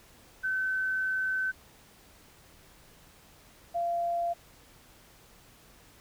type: tone pair in turn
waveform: sine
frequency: 1527 / 688.1 Hz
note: G6 / F5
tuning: -46 / -26 cents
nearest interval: octave + major second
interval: 1380 cents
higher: first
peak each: -27 dBFS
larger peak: neither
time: 0.43-1.52 / 3.74-4.34 s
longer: first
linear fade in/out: 20 ms
effects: pink hiss -57 dBFS RMS until 6 s